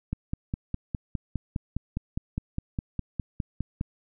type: click train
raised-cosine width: 5 ms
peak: -16 dBFS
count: 19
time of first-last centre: 0.13-3.811 s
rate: 4.89 Hz
effects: none